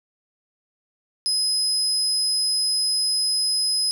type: tone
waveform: 35% pulse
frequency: 5060 Hz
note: D#8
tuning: 28 cents sharp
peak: -17 dBFS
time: 1.26-3.91 s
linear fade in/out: 0 ms
effects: none